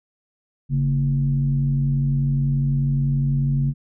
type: tone with frequency modulation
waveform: sine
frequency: 140 Hz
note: C#3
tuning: 18 cents sharp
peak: -17 dBFS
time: 0.69-3.74 s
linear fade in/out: 50 ms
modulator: 91.7 Hz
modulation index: 0.56
effects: none